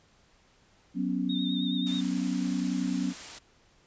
sine chord, F# suspended fourth, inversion none, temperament equal, 185 / 246.9 / 277.2 Hz, F#3 / B3 / C#4, 0 / 0 / 0 cents, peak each -31 dBFS, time 0.94-3.14 s, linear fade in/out 50 ms
sine tone with vibrato, 3684 Hz, A#7, 21 cents flat, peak -34 dBFS, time 1.29-2.01 s, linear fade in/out 10 ms, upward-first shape sine, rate 9.4 Hz, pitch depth 43 cents each way
white noise, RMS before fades -42 dBFS, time 1.86-3.39 s, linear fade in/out 10 ms
effects pink hiss -63 dBFS RMS until 3.86 s + resampled to 16000 Hz

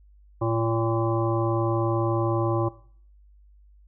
harmonic tone, 114.1 Hz, A#2, 37 cents flat, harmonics 1 / 3 / 5 / 7 / 9 / 10, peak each -26 / -26 / -30 / -34 / -33 / -36 dBFS, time 0.41-2.69 s, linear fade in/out 10 ms, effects noise-tail reverb RT60 0.5 s tail -17 dB re dry + added 50 Hz sine -51 dBFS peak until 3.87 s

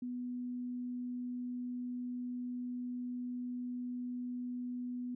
sine tone, 246.9 Hz, B3, in tune, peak -37 dBFS, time 0.02-5.15 s, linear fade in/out 5 ms, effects none

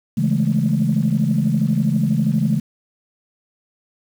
sine chord, A major seventh, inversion first, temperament equal, 138.59 / 164.81 / 207.7 / 220 Hz, C#3 / E3 / G#3 / A3, 0 / 0 / 0 / 0 cents, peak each -20 dBFS, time 0.17-2.6 s, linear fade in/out 10 ms, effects tanh soft clip ceiling -7 dBFS + 7-bit

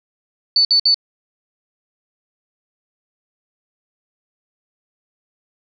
sine tone bursts, 4497 Hz, C#8, 24 cents sharp, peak -10 dBFS, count 3, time 0.56-0.944 s, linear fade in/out 2 ms, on 90 ms, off 57 ms, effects none

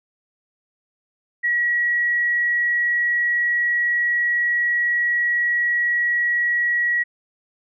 sine tone, 1918 Hz, A#6, 49 cents sharp, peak -17 dBFS, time 1.43-7.04 s, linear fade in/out 20 ms, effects none

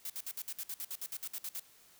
blue noise bursts, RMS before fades -40 dBFS, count 15, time 0.05-1.597 s, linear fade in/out 2 ms, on 49 ms, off 58 ms, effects white hiss -62 dBFS RMS until 1.99 s

